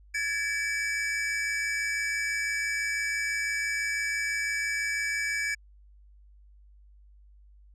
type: tone cluster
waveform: square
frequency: 1667 / 1773 / 2297 Hz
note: G#6 / A6 / D7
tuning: +6 / +13 / -39 cents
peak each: -34 / -37 / -30 dBFS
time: 0.14-5.55 s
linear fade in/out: 10 ms
effects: added 50 Hz sine -52 dBFS peak until 7.74 s + resampled to 24000 Hz